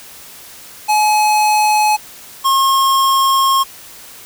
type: tone pair in turn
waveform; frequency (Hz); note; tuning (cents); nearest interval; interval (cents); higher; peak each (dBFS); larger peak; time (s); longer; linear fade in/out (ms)
square; 849 / 1077.7; G#5 / C#6; +38 / -49; major third; 413; second; -11; neither; 0.88-1.97 / 2.44-3.64; second; 20
effects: white hiss -37 dBFS RMS until 4.25 s